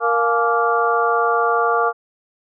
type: harmonic tone with a mistuned harmonic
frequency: 233.1 Hz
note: A#3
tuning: in tune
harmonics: 2 / 3 / 4 / 5 / 6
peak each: -20 / -21 / -24 / -19 / -23 dBFS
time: 0-1.93 s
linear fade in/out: 50 ms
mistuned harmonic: 4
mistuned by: -150 cents
effects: none